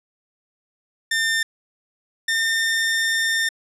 sawtooth tone pair in turn, 1800 / 1809.6 Hz, A6 / A6, +39 / +48 cents, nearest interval unison, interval 9 cents, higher second, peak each -15 dBFS, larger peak neither, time 1.11-1.43 / 2.28-3.49 s, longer second, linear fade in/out 5 ms, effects low-pass 10000 Hz 12 dB/octave

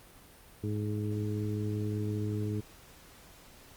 harmonic tone, 105.3 Hz, G#2, 24 cents sharp, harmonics 1 / 2 / 3 / 4, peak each -32 / -38 / -38 / -40 dBFS, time 0.63-2.61 s, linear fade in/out 10 ms, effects pink hiss -55 dBFS RMS until 3.76 s + Opus 32 kbps

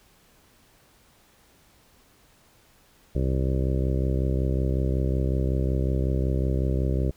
harmonic tone, 65.41 Hz, C2, in tune, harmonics 1 / 2 / 3 / 4 / 5 / 6 / 7 / 8 / 9, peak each -24 / -27 / -33 / -36 / -34 / -34 / -40 / -38 / -40 dBFS, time 3.15-7.11 s, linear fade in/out 5 ms, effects pink hiss -59 dBFS RMS until 7.16 s

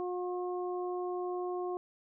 harmonic tone, 359.6 Hz, F#4, 49 cents flat, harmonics 1 / 2 / 3, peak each -34 / -40 / -44 dBFS, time 0-1.77 s, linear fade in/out 0 ms, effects none

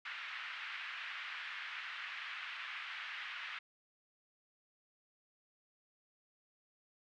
pink band-pass noise, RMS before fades -45 dBFS, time 0.05-3.59 s, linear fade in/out 5 ms, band 1400 to 3000 Hz, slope 24 dB/octave, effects none

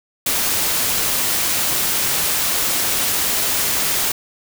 white noise, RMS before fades -19 dBFS, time 0.26-4.12 s, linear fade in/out 5 ms, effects none

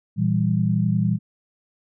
sine chord, E diminished, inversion second, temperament equal, 116.54 / 164.81 / 196 Hz, Bb2 / E3 / G3, 0 / 0 / 0 cents, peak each -22 dBFS, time 0.16-1.19 s, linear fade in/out 50 ms, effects none

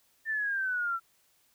sine exponential sweep, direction down, 1800 to 1338 Hz, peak -28 dBFS, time 0.25-1 s, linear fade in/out 50 ms, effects white hiss -68 dBFS RMS until 1.54 s

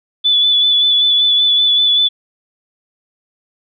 sine tone with vibrato, 3464 Hz, A7, 28 cents flat, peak -9 dBFS, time 0.24-2.09 s, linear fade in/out 20 ms, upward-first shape sine, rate 5.2 Hz, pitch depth 24 cents each way, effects none

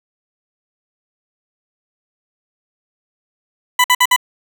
20% pulse tone bursts, 995 Hz, B5, 13 cents sharp, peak -4 dBFS, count 4, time 3.79-4.163 s, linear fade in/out 5 ms, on 52 ms, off 55 ms, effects none

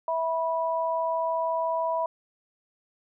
sine tone pair together, 654 / 979.9 Hz, E5 / B5, -14 / -14 cents, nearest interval perfect fifth, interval 700 cents, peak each -27 dBFS, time 0.08-2.06 s, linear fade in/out 2 ms, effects none

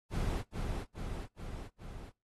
brown noise with echo, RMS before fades -34 dBFS, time 0.1-0.44 s, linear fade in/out 50 ms, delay 420 ms, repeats 4, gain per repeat -3 dB, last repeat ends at 2.12 s, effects noise-tail reverb RT60 0.3 s tail -25 dB re dry + AAC 32 kbps

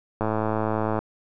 click train, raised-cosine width 1 ms, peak -11 dBFS, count 86, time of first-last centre 0.21-0.99 s, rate 109 Hz, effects none

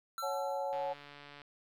square tone with exponential decay, 1347 Hz, E6, 37 cents sharp, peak -37 dBFS, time 0.18-1.15 s, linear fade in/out 1 ms, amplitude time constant 210 ms
sine chord, F# minor, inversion second, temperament equal with one note detuned, 554.4 / 740 / 859.9 Hz, C#5 / F#5 / A5, 0 / 0 / -40 cents, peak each -36 / -40 / -38 dBFS, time 0.22-0.94 s, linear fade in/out 20 ms
click train, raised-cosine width 0.3 ms, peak -35 dBFS, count 100, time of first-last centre 0.73-1.417 s, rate 144 Hz
effects none

